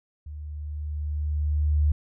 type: tone with level ramp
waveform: sine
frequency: 74.8 Hz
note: D2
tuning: 32 cents sharp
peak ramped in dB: -35 to -17 dBFS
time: 0.26-1.92 s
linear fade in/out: 5 ms
effects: none